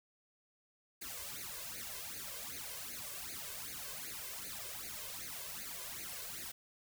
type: noise with flanger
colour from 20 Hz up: white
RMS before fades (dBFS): -45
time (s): 1.01-6.52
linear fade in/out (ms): 10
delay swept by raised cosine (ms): 0.45 to 1.95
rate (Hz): 2.6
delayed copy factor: +0.95
effects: none